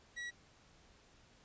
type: tone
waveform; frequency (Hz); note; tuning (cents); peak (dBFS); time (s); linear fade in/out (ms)
40% pulse; 1927; B6; -43; -40; 0.16-0.31; 20
effects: pink hiss -65 dBFS RMS until 1.44 s + resampled to 16000 Hz